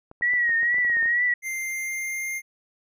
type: clicks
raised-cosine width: 1 ms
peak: -29 dBFS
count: 12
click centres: 0.114 / 0.211 / 0.336 / 0.494 / 0.631 / 0.744 / 0.784 / 0.849 / 0.899 / 0.969 / 1.027 / 1.058 s
type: tone with vibrato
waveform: sine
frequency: 1904 Hz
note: A#6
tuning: 36 cents sharp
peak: -19 dBFS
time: 0.22-1.34 s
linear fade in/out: 5 ms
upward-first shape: triangle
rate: 2.2 Hz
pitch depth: 73 cents each way
type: tone with pitch glide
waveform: square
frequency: 2093 to 2112 Hz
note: C7 to C7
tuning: 0 to +16 cents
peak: -28 dBFS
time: 1.42-2.42 s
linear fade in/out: 50 ms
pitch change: +16 cents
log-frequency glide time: 1.53-2.3 s
effects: none